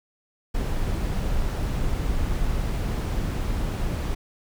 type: noise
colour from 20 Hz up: brown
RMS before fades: -25 dBFS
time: 0.54-4.15 s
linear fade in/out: 10 ms
effects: none